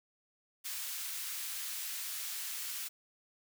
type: high-pass noise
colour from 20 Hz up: white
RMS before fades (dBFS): -40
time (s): 0.64-2.89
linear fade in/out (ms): 20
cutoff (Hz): 1600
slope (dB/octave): 12
effects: none